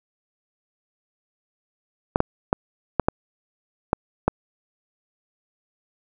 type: clicks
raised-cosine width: 1 ms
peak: -3 dBFS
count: 7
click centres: 2.159 / 2.204 / 2.529 / 2.997 / 3.085 / 3.931 / 4.28 s
effects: none